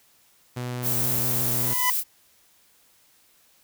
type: tone with pitch glide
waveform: sawtooth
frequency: 123.47 to 121.77 Hz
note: B2 to B2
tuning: 0 to -24 cents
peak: -25 dBFS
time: 0.56-1.74 s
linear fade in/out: 10 ms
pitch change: -24 cents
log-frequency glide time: 1.22-1.54 s
type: noise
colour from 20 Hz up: violet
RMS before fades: -25 dBFS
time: 0.82-2.04 s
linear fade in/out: 50 ms
type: tone with exponential growth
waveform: 25% pulse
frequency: 998 Hz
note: B5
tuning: 18 cents sharp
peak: -15 dBFS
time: 1.5-1.9 s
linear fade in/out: 2 ms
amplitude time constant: 86 ms
effects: white hiss -60 dBFS RMS until 3.63 s

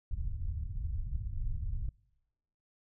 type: low-pass noise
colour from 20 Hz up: pink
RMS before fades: -35 dBFS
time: 0.11-1.89 s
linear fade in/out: 5 ms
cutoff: 100 Hz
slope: 24 dB/octave
effects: noise-tail reverb RT60 1.0 s tail -26 dB re dry

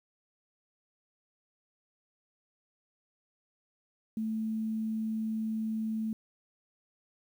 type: tone with quantisation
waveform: sine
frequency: 220 Hz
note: A3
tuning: in tune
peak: -30 dBFS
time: 4.17-6.13 s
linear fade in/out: 2 ms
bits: 10
effects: none

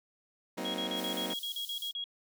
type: chord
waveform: 20% pulse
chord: C half-diminished seventh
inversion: second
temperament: just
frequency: 188.37 / 235.5 / 261.6 / 314 Hz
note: Gb3 / Bb3 / C4 / Eb4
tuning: +31 / +18 / 0 / +16 cents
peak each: -36 dBFS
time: 0.57-1.34 s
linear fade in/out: 10 ms
type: tone bursts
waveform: sine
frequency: 3300 Hz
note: G#7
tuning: 12 cents flat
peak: -34 dBFS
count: 11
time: 0.65-2.041 s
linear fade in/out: 2 ms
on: 91 ms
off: 39 ms
type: high-pass noise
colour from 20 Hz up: white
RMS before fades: -46 dBFS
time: 0.94-1.93 s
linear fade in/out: 50 ms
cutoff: 3100 Hz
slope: 96 dB/octave
effects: none

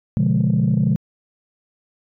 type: chord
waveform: sine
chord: B diminished seventh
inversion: none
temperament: equal with one note detuned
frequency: 123.47 / 144.81 / 174.61 / 207.7 Hz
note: B2 / D3 / F3 / Ab3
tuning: 0 / -24 / 0 / 0 cents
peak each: -19 dBFS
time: 0.17-0.96 s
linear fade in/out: 0 ms
effects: tanh soft clip ceiling -9 dBFS

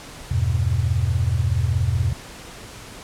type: chord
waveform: sine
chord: E minor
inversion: none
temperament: just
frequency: 82.41 / 98.89 / 123.61 Hz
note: E2 / G2 / B2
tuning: 0 / +16 / +2 cents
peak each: -22 dBFS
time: 0.31-2.13 s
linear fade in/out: 5 ms
effects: pink hiss -39 dBFS RMS until 3.03 s + low-pass 10000 Hz 12 dB/octave

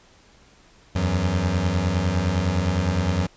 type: beating tone pair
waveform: 25% pulse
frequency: 82.6 / 92.4 Hz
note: E2 / F#2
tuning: +4 / -2 cents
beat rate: 9.8 Hz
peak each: -21 / -18 dBFS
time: 0.95-3.27 s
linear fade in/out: 10 ms
effects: pink hiss -54 dBFS RMS until 3.36 s + resampled to 16000 Hz

